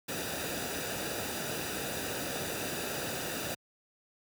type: noise with comb filter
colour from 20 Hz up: pink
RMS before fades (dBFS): -36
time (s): 0.08-3.55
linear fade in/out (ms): 10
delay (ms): 0.93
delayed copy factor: -0.6
effects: high-pass 80 Hz 12 dB/octave